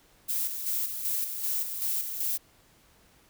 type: noise with tremolo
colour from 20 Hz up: violet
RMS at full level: -29 dBFS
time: 0.28-2.38 s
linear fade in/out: 20 ms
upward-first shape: square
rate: 2.6 Hz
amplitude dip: 50%
effects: pink hiss -61 dBFS RMS until 3.29 s